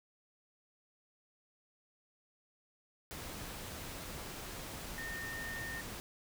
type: tone in noise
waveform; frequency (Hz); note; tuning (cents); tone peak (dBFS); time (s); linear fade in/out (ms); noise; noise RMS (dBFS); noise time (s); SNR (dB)
sine; 1827; A#6; -35; -41; 4.98-5.81; 0; pink; -45; 3.11-6; +1
effects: none